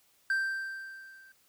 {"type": "tone with level ramp", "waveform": "triangle", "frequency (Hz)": 1568, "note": "G6", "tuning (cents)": 0, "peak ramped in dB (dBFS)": [-23, -52], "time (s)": [0.3, 1.32], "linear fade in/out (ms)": 2, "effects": ["white hiss -67 dBFS RMS until 1.48 s"]}